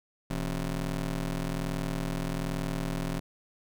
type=ring-modulated tone; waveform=25% pulse; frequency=100 Hz; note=G2; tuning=35 cents sharp; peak=-23 dBFS; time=0.3-3.2 s; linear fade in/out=10 ms; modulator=70.6 Hz; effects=none